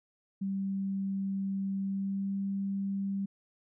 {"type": "tone with pitch glide", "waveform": "sine", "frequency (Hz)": [194.8, 196.61], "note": ["G3", "G3"], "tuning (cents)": [-11, 5], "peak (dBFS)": -30, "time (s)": [0.41, 3.26], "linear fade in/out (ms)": 10, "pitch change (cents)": 16, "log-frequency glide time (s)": [1.8, 2.35], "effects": []}